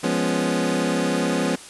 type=chord; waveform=25% pulse; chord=C# dominant seventh; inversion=first; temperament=equal; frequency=174.61 / 207.7 / 246.9 / 277.2 Hz; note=E#3 / G#3 / B3 / C#4; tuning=0 / 0 / 0 / 0 cents; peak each=-22 / -24 / -21 / -22 dBFS; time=0.03-1.56 s; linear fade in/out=10 ms; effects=white hiss -41 dBFS RMS until 1.69 s + resampled to 24000 Hz